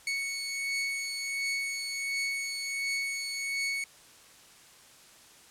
sawtooth beating tone pair, 2217 / 2218.4 Hz, C#7 / C#7, 0 / +1 cents, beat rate 1.4 Hz, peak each -28 / -35 dBFS, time 0.07-3.84 s, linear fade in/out 2 ms, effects white hiss -55 dBFS RMS until 5.5 s + low-pass 10000 Hz 12 dB/octave

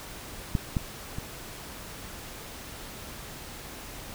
clicks, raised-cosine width 5 ms, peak -12 / -13 / -22 dBFS, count 3, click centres 0.552 / 0.768 / 1.185 s, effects pink hiss -42 dBFS RMS until 4.14 s

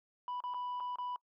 sine tone with dropouts, 987.8 Hz, B5, in tune, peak -34 dBFS, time 0.28-1.16 s, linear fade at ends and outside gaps 1 ms, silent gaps 0.404-0.438 / 0.538-0.544 / 0.8-0.805 / 0.958-0.985 s, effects noise-tail reverb RT60 0.1 s tail -25 dB re dry + tanh soft clip ceiling -35 dBFS

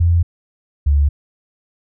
sine tone pair in turn, 85.3 / 71.73 Hz, F2 / D2, -40 / -40 cents, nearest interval minor third, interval 300 cents, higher first, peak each -10 dBFS, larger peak neither, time 0-0.23 / 0.86-1.09 s, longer neither, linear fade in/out 10 ms, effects none

